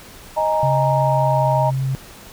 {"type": "chord", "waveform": "sine", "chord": "D# suspended fourth", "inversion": "none", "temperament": "equal", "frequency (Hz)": [622.3, 830.6, 932.3], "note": ["D#5", "G#5", "A#5"], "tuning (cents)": [0, 0, 0], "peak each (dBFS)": [-19, -24, -19], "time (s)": [0.36, 1.71], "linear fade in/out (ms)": 20}
{"type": "tone with pitch glide", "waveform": "sine", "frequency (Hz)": [135.6, 133.12], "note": ["C#3", "C3"], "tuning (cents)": [-38, 30], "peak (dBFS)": -18, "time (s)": [0.63, 1.95], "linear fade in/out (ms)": 0, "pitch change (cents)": -32, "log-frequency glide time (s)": [0.93, 1.5]}
{"effects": ["pink hiss -41 dBFS RMS until 2.32 s"]}